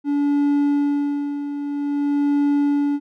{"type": "tone with tremolo", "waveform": "triangle", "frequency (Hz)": 287.1, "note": "D4", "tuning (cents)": -39, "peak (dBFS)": -13, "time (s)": [0.04, 3], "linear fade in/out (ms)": 50, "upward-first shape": "sine", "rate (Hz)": 0.51, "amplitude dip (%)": 65, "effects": []}